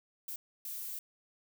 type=noise bursts at uneven times; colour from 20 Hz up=violet; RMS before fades=-41 dBFS; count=2; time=0.28-0.36 / 0.65-0.99 s; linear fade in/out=2 ms; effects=none